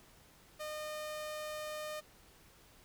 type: tone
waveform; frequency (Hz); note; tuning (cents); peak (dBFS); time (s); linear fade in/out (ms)
sawtooth; 610; D#5; -34; -36; 0.59-2.01; 20
effects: pink hiss -62 dBFS RMS until 2.84 s